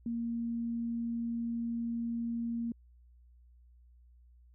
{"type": "tone", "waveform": "sine", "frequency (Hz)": 233.1, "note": "A#3", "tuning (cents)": 0, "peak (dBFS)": -32, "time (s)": [0.06, 2.72], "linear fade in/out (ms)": 2, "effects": ["added 60 Hz sine -57 dBFS peak until 4.54 s"]}